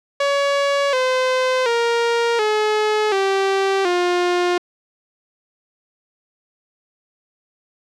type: tone with pitch steps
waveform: sawtooth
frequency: 563 / 513.3 / 468 / 426.7 / 389 / 354.7 Hz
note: C#5 / C5 / A#4 / G#4 / G4 / F4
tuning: +27 / -33 / +7 / +47 / -13 / +27 cents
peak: -12 dBFS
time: 0.2-4.58 s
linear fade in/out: 5 ms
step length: 730 ms
effects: low-pass 5000 Hz 12 dB/octave